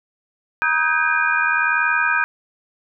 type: tone cluster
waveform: sine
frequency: 950 / 1262 / 1539 / 1620 / 2435 Hz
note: A#5 / D#6 / G6 / G#6 / D#7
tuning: +33 / +24 / -32 / -43 / -38 cents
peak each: -25 / -23 / -20 / -21 / -24 dBFS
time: 0.62-2.24 s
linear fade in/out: 0 ms
effects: none